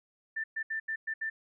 sine tone bursts at uneven times, 1779 Hz, A6, 19 cents sharp, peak -31 dBFS, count 6, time 0.36-0.44 / 0.56-0.63 / 0.7-0.8 / 0.88-0.96 / 1.07-1.14 / 1.21-1.3 s, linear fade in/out 10 ms, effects none

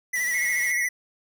square tone with vibrato, 1963 Hz, B6, 11 cents flat, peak -24 dBFS, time 0.13-0.89 s, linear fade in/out 10 ms, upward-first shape triangle, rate 14 Hz, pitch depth 59 cents each way
white noise, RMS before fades -41 dBFS, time 0.15-0.72 s, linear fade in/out 5 ms
sine tone, 2168 Hz, C#7, 39 cents flat, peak -27 dBFS, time 0.33-0.87 s, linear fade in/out 20 ms
effects none

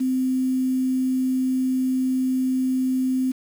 sine tone with quantisation, 258.6 Hz, C4, 20 cents flat, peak -19 dBFS, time 0-3.32 s, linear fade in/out 10 ms, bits 7, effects none

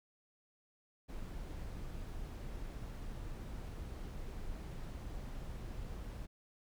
brown noise, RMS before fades -44 dBFS, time 1.08-6.27 s, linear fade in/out 20 ms, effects none

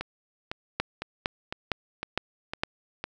two click trains, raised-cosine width 0.3 ms, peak -9 / -16 dBFS, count 5 / 7, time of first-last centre 0.8-2.635 / 0.01-3.04 s, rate 2.18 / 1.98 Hz, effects none

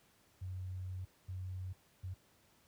sine tone bursts at uneven times, 92.5 Hz, F#2, in tune, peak -39 dBFS, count 3, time 0.41-1.05 / 1.28-1.73 / 2.03-2.14 s, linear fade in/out 10 ms, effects pink hiss -69 dBFS RMS until 2.67 s + high-pass 60 Hz 12 dB/octave

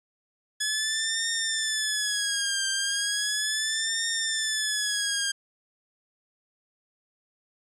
10% pulse tone with vibrato, 1700 Hz, G#6, 40 cents sharp, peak -16 dBFS, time 0.6-5.32 s, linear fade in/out 10 ms, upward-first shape triangle, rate 0.36 Hz, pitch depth 130 cents each way, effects resampled to 22050 Hz

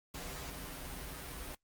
pink noise with comb filter, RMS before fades -44 dBFS, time 0.14-1.55 s, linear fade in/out 5 ms, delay 9.1 ms, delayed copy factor -0.9, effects noise-tail reverb RT60 0.1 s tail -22 dB re dry + Opus 48 kbps

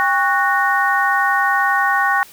harmonic tone with a mistuned harmonic, 370 Hz, F#4, in tune, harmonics 2 / 3 / 4 / 5, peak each -19 / -19 / -19 / -19 dBFS, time 0-2.23 s, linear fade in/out 0 ms, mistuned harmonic 2, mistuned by +130 cents, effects white hiss -43 dBFS RMS until 2.32 s

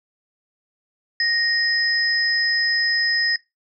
sine tone pair together, 1864.7 / 5074 Hz, A#6 / D#8, 0 / +33 cents, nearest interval octave + perfect fourth, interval 1733 cents, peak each -20 dBFS, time 1.2-3.36 s, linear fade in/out 2 ms, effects noise-tail reverb RT60 0.2 s tail -20 dB re dry

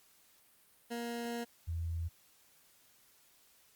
20% pulse / sine tone pair in turn, 235.7 / 83.33 Hz, A#3 / E2, +19 / +19 cents, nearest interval octave + tritone, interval 1800 cents, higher first, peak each -32 / -34 dBFS, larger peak first, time 0.9-1.45 / 1.67-2.09 s, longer first, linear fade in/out 20 ms, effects white hiss -66 dBFS RMS until 3.75 s + Opus 48 kbps

